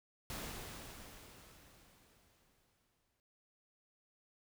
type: noise with exponential decay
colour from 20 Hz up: pink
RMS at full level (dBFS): -43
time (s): 0.3-3.2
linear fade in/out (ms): 1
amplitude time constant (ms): 630
effects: none